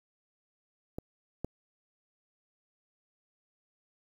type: clicks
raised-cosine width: 2 ms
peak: -23 / -20 dBFS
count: 2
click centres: 0.985 / 1.446 s
effects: 9-bit